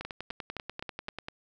two click trains, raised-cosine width 0.3 ms, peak -21 / -21 dBFS, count 5 / 14, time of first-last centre 0.05-1.084 / 0.01-1.285 s, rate 3.87 / 10.2 Hz, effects none

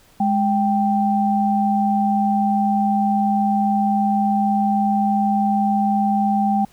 sine tone pair together, 207.7 / 784.2 Hz, G#3 / G5, 0 / 0 cents, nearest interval octave + major seventh, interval 2300 cents, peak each -18 dBFS, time 0.2-6.65 s, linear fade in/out 5 ms, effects pink hiss -53 dBFS RMS until 6.72 s

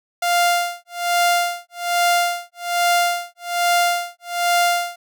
sawtooth tone with tremolo, 698.5 Hz, F5, in tune, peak -10 dBFS, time 0.22-4.96 s, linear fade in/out 5 ms, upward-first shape sine, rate 1.2 Hz, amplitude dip 100%, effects none

